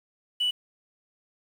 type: tone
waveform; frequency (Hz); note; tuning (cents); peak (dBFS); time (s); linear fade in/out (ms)
sine; 2960; F#7; 0; -21; 0.4-0.51; 10
effects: tanh soft clip ceiling -20 dBFS + 8-bit